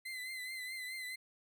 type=tone with vibrato; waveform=35% pulse; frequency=2044 Hz; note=C7; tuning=41 cents flat; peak=-39 dBFS; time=0.05-1.16 s; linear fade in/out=10 ms; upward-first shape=triangle; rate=4.7 Hz; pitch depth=55 cents each way; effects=none